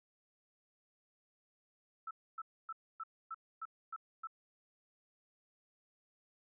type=tone bursts; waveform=sine; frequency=1318.5 Hz; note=E6; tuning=in tune; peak=-40 dBFS; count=8; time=2.07-4.272 s; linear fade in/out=5 ms; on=39 ms; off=270 ms; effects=none